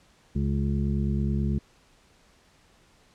harmonic tone with a mistuned harmonic, 69.3 Hz, C#2, in tune, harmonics 1 / 2 / 3 / 5 / 6, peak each -27 / -28 / -28 / -38 / -45 dBFS, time 0.35-1.59 s, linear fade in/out 10 ms, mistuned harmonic 6, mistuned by +24 cents, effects pink hiss -60 dBFS RMS until 3.14 s + low-pass 8000 Hz 12 dB/octave

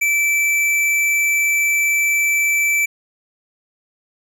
sine tone with hard clipping, 2323 Hz, D7, 20 cents flat, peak -16 dBFS, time 0.01-2.86 s, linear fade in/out 10 ms, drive 12 dB, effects none

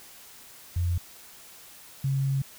sine tone pair in turn, 87.31 / 136.04 Hz, F2 / C#3, 0 / -32 cents, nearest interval minor sixth, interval 768 cents, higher second, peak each -23 / -23 dBFS, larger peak neither, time 0.76-0.98 / 2.04-2.42 s, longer second, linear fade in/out 5 ms, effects white hiss -49 dBFS RMS until 2.58 s

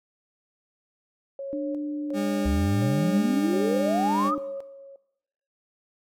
sine tone with tremolo, 550 Hz, C#5, 14 cents flat, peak -31 dBFS, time 1.39-4.96 s, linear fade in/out 2 ms, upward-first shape square, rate 1.4 Hz, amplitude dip 75%
sine tone, 295.8 Hz, D4, 13 cents sharp, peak -28 dBFS, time 1.53-4.38 s, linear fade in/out 0 ms
40% pulse tone with vibrato, 201.8 Hz, G#3, 49 cents flat, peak -26 dBFS, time 2.13-4.32 s, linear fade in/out 50 ms, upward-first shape sine, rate 1.2 Hz, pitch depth 10 cents each way
sine exponential sweep, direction up, 65.2 to 1283 Hz, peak -23 dBFS, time 2.45-4.35 s, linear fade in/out 10 ms
effects noise-tail reverb RT60 0.9 s tail -19 dB re dry

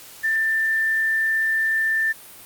sine tone, 1781 Hz, A6, 21 cents sharp, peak -18 dBFS, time 0.23-2.13 s, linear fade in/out 20 ms, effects white hiss -43 dBFS RMS until 2.45 s + Opus 48 kbps

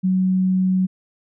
sine tone, 186.4 Hz, F#3, 13 cents sharp, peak -15 dBFS, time 0.03-0.87 s, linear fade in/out 20 ms, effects none

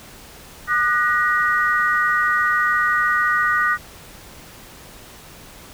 sine tone cluster, 1213 / 1473 / 1896 Hz, D#6 / F#6 / A#6, -44 / -8 / +29 cents, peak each -20 dBFS, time 0.67-3.78 s, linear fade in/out 50 ms, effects pink hiss -42 dBFS RMS until 5.73 s

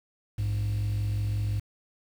triangle tone pair together, 58.27 / 103.83 Hz, A#1 / G#2, 0 / 0 cents, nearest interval minor seventh, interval 1000 cents, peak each -30 / -23 dBFS, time 0.38-1.6 s, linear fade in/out 10 ms, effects tanh soft clip ceiling -21 dBFS + 8-bit

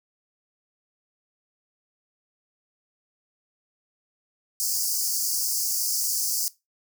pink high-pass noise, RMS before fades -26 dBFS, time 4.6-6.48 s, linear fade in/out 0 ms, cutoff 4700 Hz, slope 96 dB/octave, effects noise-tail reverb RT60 0.2 s tail -18 dB re dry

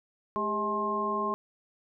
harmonic tone with a mistuned harmonic, 212.5 Hz, G#3, 40 cents sharp, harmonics 1 / 2 / 3 / 4 / 5, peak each -36 / -34 / -38 / -40 / -29 dBFS, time 0.36-1.34 s, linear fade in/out 0 ms, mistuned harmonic 2, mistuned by -90 cents, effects none

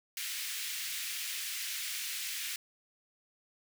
pink high-pass noise, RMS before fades -38 dBFS, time 0.17-2.56 s, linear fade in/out 2 ms, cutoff 2000 Hz, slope 24 dB/octave, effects none

